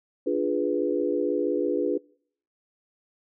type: chord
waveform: sine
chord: D diminished seventh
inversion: none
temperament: equal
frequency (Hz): 293.7 / 349.2 / 415.3 / 493.9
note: D4 / F4 / Ab4 / Cb5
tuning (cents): 0 / 0 / 0 / 0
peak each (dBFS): -28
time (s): 0.26-1.98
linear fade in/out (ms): 10
effects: noise-tail reverb RT60 0.6 s tail -25 dB re dry